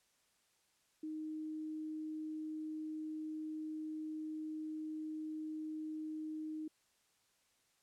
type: tone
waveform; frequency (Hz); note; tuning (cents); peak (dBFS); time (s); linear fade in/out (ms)
sine; 311.1; D#4; 0; -40; 1.03-6.68; 5
effects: white hiss -75 dBFS RMS until 7.82 s + low-pass 10000 Hz 12 dB/octave